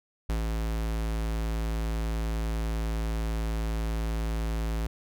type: tone with ADSR envelope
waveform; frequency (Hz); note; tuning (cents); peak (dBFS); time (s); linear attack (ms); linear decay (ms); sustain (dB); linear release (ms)
square; 55.1; A1; +3; -26; 0.29-4.87; 5; 120; -2; 4
effects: none